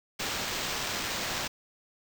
violet noise with sample-and-hold, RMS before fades -33 dBFS, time 0.19-1.48 s, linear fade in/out 10 ms, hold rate 11025 Hz, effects none

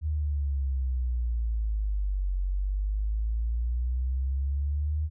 sine exponential two-way sweep, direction down then up, 77.78 to 45.81 to 77.78 Hz, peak -25 dBFS, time 0.01-5.1 s, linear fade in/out 50 ms, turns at 2.38 s, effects none

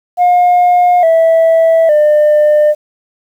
sine tone with pitch steps, 714 / 654.7 / 600.4 Hz, F5 / E5 / D5, +38 / -12 / +38 cents, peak -3 dBFS, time 0.17-2.75 s, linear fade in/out 50 ms, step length 860 ms, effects tanh soft clip ceiling -4 dBFS + 7-bit

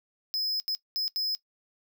square tone bursts at uneven times, 5100 Hz, D#8, 42 cents sharp, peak -27 dBFS, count 4, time 0.34-0.6 / 0.68-0.75 / 0.96-1.08 / 1.16-1.35 s, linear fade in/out 0 ms, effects noise-tail reverb RT60 0.1 s tail -18 dB re dry

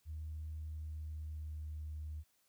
sine tone with pitch glide, 77.78 to 76.53 Hz, D#2 to D#2, 0 to -28 cents, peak -40 dBFS, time 0.05-2.24 s, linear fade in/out 50 ms, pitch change -28 cents, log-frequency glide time 0.51-1.79 s, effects tanh soft clip ceiling -36 dBFS + white hiss -75 dBFS RMS until 2.48 s

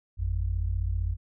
sine tone pair together, 51.97 / 87.4 Hz, G#1 / F2, +2 / +2 cents, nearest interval major sixth, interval 900 cents, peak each -28 dBFS, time 0.17-1.17 s, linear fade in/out 50 ms, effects none

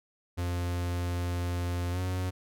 45% pulse tone with pitch glide, 88 to 91.74 Hz, F2 to F#2, +14 to -14 cents, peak -29 dBFS, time 0.37-2.31 s, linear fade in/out 20 ms, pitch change +72 cents, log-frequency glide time 1.91-2 s, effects none

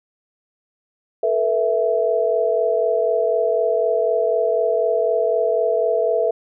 sine chord, A suspended second, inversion none, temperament equal with one note detuned, 440 / 484 / 659.3 Hz, A4 / B4 / E5, 0 / -35 / 0 cents, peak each -21 / -21 / -19 dBFS, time 1.23-6.31 s, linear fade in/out 5 ms, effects none

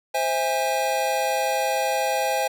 square chord, C augmented, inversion none, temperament just, 523.3 / 654.1 / 817.6 Hz, C5 / E5 / G#5, 0 / -14 / -27 cents, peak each -27 / -28 / -25 dBFS, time 0.14-2.48 s, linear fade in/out 10 ms, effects none

